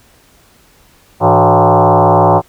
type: tone with frequency modulation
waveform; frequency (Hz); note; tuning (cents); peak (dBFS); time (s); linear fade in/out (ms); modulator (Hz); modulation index
sine; 103.83; G#2; 0; -5; 1.2-2.42; 50; 134; 7
effects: pink hiss -48 dBFS RMS until 2.48 s